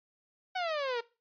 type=exponential sweep; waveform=sawtooth; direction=down; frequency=760 to 455.6 Hz; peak=-27 dBFS; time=0.55-1.01 s; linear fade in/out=10 ms; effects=noise-tail reverb RT60 0.3 s tail -21 dB re dry + resampled to 11025 Hz